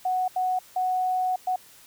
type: tone bursts at uneven times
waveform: sine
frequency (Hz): 739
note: F#5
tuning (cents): -2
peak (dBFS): -22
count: 4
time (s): 0.05-0.28 / 0.36-0.59 / 0.76-1.36 / 1.47-1.56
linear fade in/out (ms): 5
effects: white hiss -52 dBFS RMS until 1.86 s